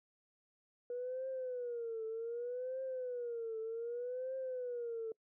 sine tone with vibrato, 483.1 Hz, B4, 38 cents flat, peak -37 dBFS, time 0.9-5.12 s, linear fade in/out 2 ms, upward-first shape triangle, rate 0.65 Hz, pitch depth 160 cents each way, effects noise-tail reverb RT60 0.1 s tail -26 dB re dry + tanh soft clip ceiling -33 dBFS

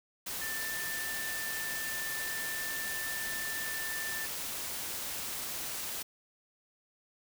sine tone in noise, 1776 Hz, A6, 16 cents sharp, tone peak -37 dBFS, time 0.41-4.26 s, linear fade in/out 10 ms, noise white, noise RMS -38 dBFS, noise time 0.26-6.03 s, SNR -2 dB, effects none

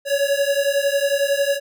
square beating tone pair, 556 / 567 Hz, C#5 / C#5, +5 / +39 cents, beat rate 11 Hz, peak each -21 dBFS, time 0.05-1.6 s, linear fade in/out 50 ms, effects none

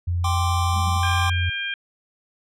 sine tone with pitch glide, 87.31 to 88.12 Hz, F2 to F2, 0 to +16 cents, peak -20 dBFS, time 0.07-1.5 s, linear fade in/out 10 ms, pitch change +16 cents, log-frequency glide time 0.83-1.2 s
square chord, G suspended fourth, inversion none, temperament equal, 784 / 1046.5 / 1174.7 Hz, G5 / C6 / D6, 0 / 0 / 0 cents, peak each -28 dBFS, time 0.24-1.3 s, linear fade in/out 5 ms
pink band-pass noise, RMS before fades -38 dBFS, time 0.69-1.01 s, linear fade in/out 50 ms, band 170 to 210 Hz, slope 96 dB/octave
harmonic tone, 800 Hz, G5, 35 cents sharp, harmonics 2 / 3 / 4, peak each -28 / -30 / -30 dBFS, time 1.03-1.74 s, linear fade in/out 2 ms
effects low-pass 11000 Hz 12 dB/octave

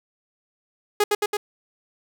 sawtooth tone with echo, 415.3 Hz, G#4, in tune, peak -12 dBFS, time 1-1.04 s, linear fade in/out 5 ms, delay 110 ms, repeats 3, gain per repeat -2 dB, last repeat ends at 1.37 s, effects none

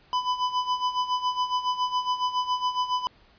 square tone with tremolo, 1000 Hz, B5, 21 cents sharp, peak -22 dBFS, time 0.13-3.07 s, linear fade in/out 0 ms, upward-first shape sine, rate 7.2 Hz, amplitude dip 75%, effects pink hiss -58 dBFS RMS until 3.38 s + resampled to 11025 Hz

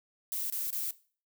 violet noise bursts, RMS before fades -34 dBFS, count 3, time 0.32-0.908 s, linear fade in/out 0 ms, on 180 ms, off 24 ms, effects noise-tail reverb RT60 0.4 s tail -18 dB re dry

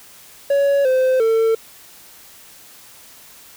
triangle tone with pitch steps, 561 / 517 / 449.3 Hz, C#5 / C5 / A4, +21 / -21 / +36 cents, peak -11 dBFS, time 0.5-1.55 s, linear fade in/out 5 ms, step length 350 ms, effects white hiss -44 dBFS RMS until 3.56 s

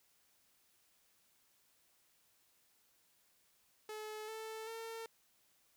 sawtooth tone with pitch steps, 429.6 / 441.2 / 453 Hz, A4 / A4 / A#4, -41 / +5 / -50 cents, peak -40 dBFS, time 3.89-5.06 s, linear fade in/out 2 ms, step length 390 ms, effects white hiss -73 dBFS RMS until 5.76 s

